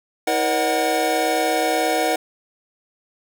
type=tone cluster; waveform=square; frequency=320.5 / 476.8 / 545 / 607 / 744 Hz; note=E4 / A#4 / C#5 / D#5 / F#5; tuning=-49 / +39 / -29 / -43 / +9 cents; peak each=-27 / -25 / -31 / -26 / -22 dBFS; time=0.27-2.16 s; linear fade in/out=5 ms; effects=none